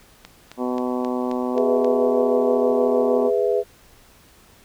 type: click train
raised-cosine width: 0.2 ms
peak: -20 dBFS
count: 7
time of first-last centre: 0.25-1.846 s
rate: 3.76 Hz
type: harmonic tone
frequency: 125.2 Hz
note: B2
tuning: 24 cents sharp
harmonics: 2 / 3 / 4 / 5 / 6 / 7 / 8 / 9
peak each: -24 / -28 / -30 / -32 / -34 / -35 / -36 / -37 dBFS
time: 0.57-3.31 s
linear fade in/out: 50 ms
type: chord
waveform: sine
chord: E major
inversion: first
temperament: just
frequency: 412 / 494.4 / 659.3 Hz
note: G#4 / B4 / E5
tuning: -14 / +2 / 0 cents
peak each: -20 / -21 / -25 dBFS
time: 1.54-3.64 s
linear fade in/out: 50 ms
effects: pink hiss -52 dBFS RMS until 4.64 s